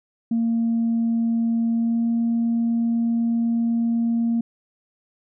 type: tone with pitch glide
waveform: sine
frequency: 230 to 232 Hz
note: A#3 to A#3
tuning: -23 to -8 cents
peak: -17 dBFS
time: 0.31-4.41 s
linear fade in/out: 5 ms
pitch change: +15 cents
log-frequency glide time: 1.71-2.07 s
effects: tanh soft clip ceiling -15 dBFS